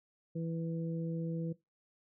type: harmonic tone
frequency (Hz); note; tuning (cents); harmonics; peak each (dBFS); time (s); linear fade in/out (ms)
165; E3; +2; 1 / 2 / 3; -35 / -43 / -43; 0.35-1.53; 10
effects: noise-tail reverb RT60 0.2 s tail -19 dB re dry